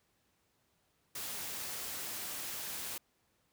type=noise; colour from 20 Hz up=white; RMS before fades=-41 dBFS; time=1.15-2.98 s; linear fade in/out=5 ms; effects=pink hiss -75 dBFS RMS until 3.52 s + high-pass 60 Hz 12 dB/octave